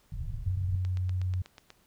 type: low-pass noise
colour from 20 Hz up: pink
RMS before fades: -36 dBFS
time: 0.12-0.76 s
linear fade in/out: 5 ms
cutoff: 150 Hz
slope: 96 dB/octave
type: tone with pitch glide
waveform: sine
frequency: 92.6 to 91.8 Hz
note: F#2 to F#2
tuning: +2 to -13 cents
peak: -27 dBFS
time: 0.46-1.42 s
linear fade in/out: 5 ms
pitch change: -15 cents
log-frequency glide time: 0.66-0.85 s
type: click train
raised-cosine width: 0.2 ms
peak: -29 dBFS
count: 8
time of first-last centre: 0.85-1.704 s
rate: 8.2 Hz
effects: pink hiss -66 dBFS RMS until 1.86 s